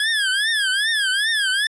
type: tone with vibrato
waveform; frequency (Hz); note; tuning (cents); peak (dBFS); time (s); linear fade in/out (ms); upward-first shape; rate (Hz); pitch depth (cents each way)
25% pulse; 1661.2; G#6; 0; -14; 0-1.67; 2; triangle; 2.5; 190
effects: resampled to 22050 Hz

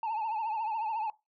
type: tone with vibrato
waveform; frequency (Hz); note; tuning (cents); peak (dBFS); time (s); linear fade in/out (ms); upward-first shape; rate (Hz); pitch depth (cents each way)
sine; 880; A5; 0; -27; 0.03-1.1; 2; triangle; 14; 100
effects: noise-tail reverb RT60 0.2 s tail -19 dB re dry + tanh soft clip ceiling -29 dBFS

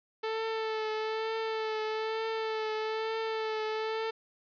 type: tone with vibrato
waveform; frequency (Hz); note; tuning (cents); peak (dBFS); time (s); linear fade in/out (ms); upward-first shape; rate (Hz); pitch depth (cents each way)
sawtooth; 440; A4; 0; -27; 0.23-4.11; 10; triangle; 1.1; 29
effects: resampled to 11025 Hz + 10-bit

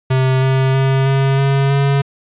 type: tone with pitch steps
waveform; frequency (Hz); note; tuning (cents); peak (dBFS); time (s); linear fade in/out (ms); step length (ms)
square; 131 / 132.6 / 134.22 / 135.85 / 137.51 / 139.19; C3 / C3 / C3 / C#3 / C#3 / C#3; +2 / +23 / +45 / -35 / -14 / +7; -12; 0.1-2.02; 10; 320
effects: resampled to 8000 Hz + 8-bit

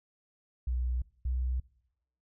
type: tone pair in turn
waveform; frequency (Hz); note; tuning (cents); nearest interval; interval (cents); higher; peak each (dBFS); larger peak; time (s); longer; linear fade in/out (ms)
sine; 61.7 / 62.92; B1 / B1; -1 / +33; unison; 34; second; -28; neither; 0.67-1.02 / 1.25-1.6; neither; 5
effects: noise-tail reverb RT60 0.8 s tail -22 dB re dry

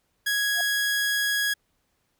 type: tone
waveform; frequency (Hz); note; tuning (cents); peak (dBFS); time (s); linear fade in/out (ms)
sawtooth; 1661.2; G#6; 0; -19; 0.26-1.54; 10
type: tone with exponential growth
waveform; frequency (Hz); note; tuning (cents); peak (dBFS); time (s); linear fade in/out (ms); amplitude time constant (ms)
sine; 698.5; F5; 0; -27; 0.52-0.61; 2; 19
effects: pink hiss -72 dBFS RMS until 2.19 s

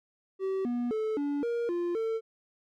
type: tone with pitch steps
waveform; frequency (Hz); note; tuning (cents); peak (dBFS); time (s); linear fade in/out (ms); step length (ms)
triangle; 383.4 / 241.9 / 435.7 / 287.1 / 470.7 / 348 / 448.4; G4 / B3 / A4 / D4 / A#4 / F4 / A4; -38 / -36 / -17 / -39 / +17 / -6 / +33; -26; 0.39-2.21; 50; 260
effects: none

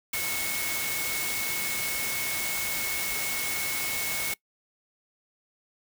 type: tone in noise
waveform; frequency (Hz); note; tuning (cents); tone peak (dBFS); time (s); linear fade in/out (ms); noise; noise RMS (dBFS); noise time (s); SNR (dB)
sine; 2196; C#7; -17; -33; 0.13-4.34; 5; white; -31; 0.13-4.34; -5
effects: noise-tail reverb RT60 0.1 s tail -22 dB re dry

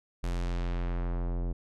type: tone with low-pass filter sweep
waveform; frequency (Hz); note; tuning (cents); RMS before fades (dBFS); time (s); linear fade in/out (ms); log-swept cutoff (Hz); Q
square; 43.65; F1; 0; -31; 0.23-1.53; 10; 11000 to 500; 0.77
effects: none

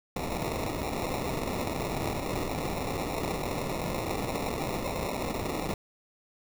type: noise with sample-and-hold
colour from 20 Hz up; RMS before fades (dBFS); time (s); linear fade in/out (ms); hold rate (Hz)
white; -32; 0.16-5.74; 2; 1575
effects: none

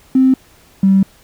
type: tone pair in turn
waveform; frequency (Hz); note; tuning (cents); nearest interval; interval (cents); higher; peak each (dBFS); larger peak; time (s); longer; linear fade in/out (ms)
triangle; 261.6 / 193.34; C4 / G3; 0 / -24; perfect fourth; 524; first; -3; neither; 0.15-0.34 / 0.83-1.03; second; 5
effects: tanh soft clip ceiling -5 dBFS + pink hiss -48 dBFS RMS until 1.23 s

